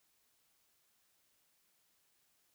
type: silence
effects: white hiss -75 dBFS RMS until 2.54 s